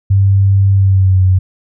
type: tone with pitch glide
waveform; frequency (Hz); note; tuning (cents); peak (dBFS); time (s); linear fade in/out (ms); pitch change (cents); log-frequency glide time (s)
sine; 98 to 93.09; G2 to F#2; 0 to +11; -6; 0.1-1.39; 10; -89; 0.74-1.22
effects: none